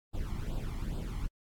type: noise with flanger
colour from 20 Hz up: brown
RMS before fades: -35 dBFS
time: 0.13-1.28 s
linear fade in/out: 20 ms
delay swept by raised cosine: 0.24 to 0.97 ms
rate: 2.4 Hz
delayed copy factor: +0.8
effects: AAC 64 kbps